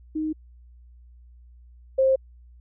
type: tone pair in turn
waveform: sine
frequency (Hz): 311.1 / 529.9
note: D#4 / C5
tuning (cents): 0 / +22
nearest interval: major sixth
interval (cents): 922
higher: second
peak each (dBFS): -24 / -16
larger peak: second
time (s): 0.15-0.33 / 1.98-2.16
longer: neither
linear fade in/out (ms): 10
effects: added 60 Hz sine -47 dBFS peak until 2.6 s